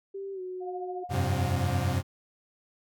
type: tone with pitch glide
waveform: sine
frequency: 392 to 367.9 Hz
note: G4 to F#4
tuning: 0 to -10 cents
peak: -34 dBFS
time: 0.14-1.04 s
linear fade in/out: 10 ms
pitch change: -110 cents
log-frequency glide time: 0.33-0.41 s
type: tone with tremolo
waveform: sine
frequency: 716 Hz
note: F5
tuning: 43 cents sharp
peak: -33 dBFS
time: 0.6-1.97 s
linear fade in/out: 50 ms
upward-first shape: triangle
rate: 14 Hz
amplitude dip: 80%
type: chord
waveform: 40% pulse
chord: F suspended second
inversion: none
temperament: equal with one note detuned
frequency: 89.04 / 98 / 130.81 Hz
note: F2 / G2 / C3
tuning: +34 / 0 / 0 cents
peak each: -29 dBFS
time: 1.09-2.03 s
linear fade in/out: 50 ms
effects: none